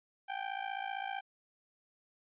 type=tone with amplitude modulation; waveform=sawtooth; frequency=784 Hz; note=G5; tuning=in tune; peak=-29 dBFS; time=0.28-1.21 s; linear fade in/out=20 ms; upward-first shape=sine; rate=55.5 Hz; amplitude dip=85%; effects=resampled to 8000 Hz